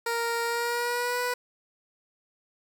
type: tone with pitch glide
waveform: 15% pulse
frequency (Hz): 466.2 to 492.5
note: A#4 to B4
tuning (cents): 0 to -5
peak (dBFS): -20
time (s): 0.06-1.34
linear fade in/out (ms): 5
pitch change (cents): +95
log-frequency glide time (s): 0.44-1.21
effects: 9-bit